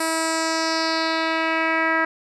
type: tone with low-pass filter sweep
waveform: 10% pulse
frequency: 323.6 Hz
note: E4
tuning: 32 cents flat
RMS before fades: -22 dBFS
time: 0-2.05 s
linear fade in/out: 5 ms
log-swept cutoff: 10000 to 1800 Hz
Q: 2.8
effects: none